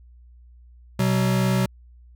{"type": "tone pair together", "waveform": "square", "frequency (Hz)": [125.8, 188.49], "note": ["B2", "F#3"], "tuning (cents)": [32, 32], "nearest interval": "perfect fifth", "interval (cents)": 700, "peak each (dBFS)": -22, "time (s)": [0.99, 1.66], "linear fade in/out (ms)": 5, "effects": ["added 60 Hz sine -46 dBFS peak until 2.15 s"]}